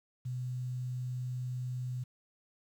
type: tone with quantisation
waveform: sine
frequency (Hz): 125.7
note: B2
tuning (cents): +31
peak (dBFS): -34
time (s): 0.25-2.04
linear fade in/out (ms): 10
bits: 10
effects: none